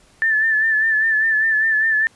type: tone with vibrato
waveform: sine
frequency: 1760 Hz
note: A6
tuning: in tune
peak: -14 dBFS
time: 0.22-2.07 s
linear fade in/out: 0 ms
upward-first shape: sine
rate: 5 Hz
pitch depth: 44 cents each way
effects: pink hiss -53 dBFS RMS until 2.15 s + resampled to 24000 Hz